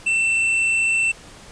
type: tone with tanh clipping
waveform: triangle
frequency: 2681 Hz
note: E7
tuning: 29 cents sharp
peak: -18 dBFS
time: 0.06-1.12 s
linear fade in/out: 10 ms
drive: 12 dB
effects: pink hiss -43 dBFS RMS until 1.51 s + resampled to 22050 Hz